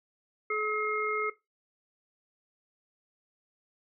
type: harmonic tone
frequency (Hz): 427.1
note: G#4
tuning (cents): +48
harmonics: 1 / 3 / 5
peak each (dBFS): -32 / -32 / -32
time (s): 0.5-1.3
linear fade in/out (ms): 5
effects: noise-tail reverb RT60 0.2 s tail -17 dB re dry